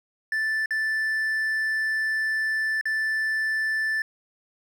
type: tone with dropouts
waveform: triangle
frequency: 1760 Hz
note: A6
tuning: in tune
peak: -21 dBFS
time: 0.32-4.02 s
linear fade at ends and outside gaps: 2 ms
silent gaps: 0.659-0.707 / 2.812-2.855 s
effects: none